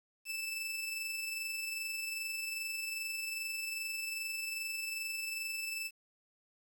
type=tone with amplitude modulation; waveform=sawtooth; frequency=2637 Hz; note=E7; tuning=in tune; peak=-32 dBFS; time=0.25-5.91 s; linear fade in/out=50 ms; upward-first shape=sine; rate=22.5 Hz; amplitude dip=35%; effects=10-bit